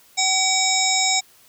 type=harmonic tone; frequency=760 Hz; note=F#5; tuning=46 cents sharp; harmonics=1 / 3 / 5 / 7 / 9 / 10; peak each=-24 / -24 / -24 / -24 / -24 / -24 dBFS; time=0.17-1.21 s; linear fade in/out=20 ms; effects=white hiss -53 dBFS RMS until 1.48 s